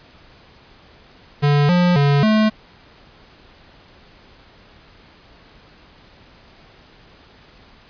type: tone with pitch steps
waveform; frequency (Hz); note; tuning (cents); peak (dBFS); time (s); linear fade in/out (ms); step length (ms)
square; 144.9 / 177.4 / 142.5 / 216.3; D3 / F3 / C#3 / A3; -23 / +27 / +48 / -29; -13; 1.42-2.5; 20; 270
effects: pink hiss -48 dBFS RMS until 7.89 s + resampled to 11025 Hz